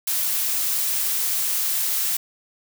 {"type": "noise", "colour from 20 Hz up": "blue", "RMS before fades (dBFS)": -23, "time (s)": [0.07, 2.17], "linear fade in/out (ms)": 5, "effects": []}